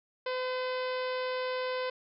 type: harmonic tone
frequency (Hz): 509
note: C5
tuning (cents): -48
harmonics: 1 / 2 / 3 / 4 / 5 / 6 / 7 / 8 / 9 / 10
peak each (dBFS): -32 / -38 / -42 / -44 / -46 / -48 / -49 / -50 / -51 / -52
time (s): 0.26-1.9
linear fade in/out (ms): 5
effects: none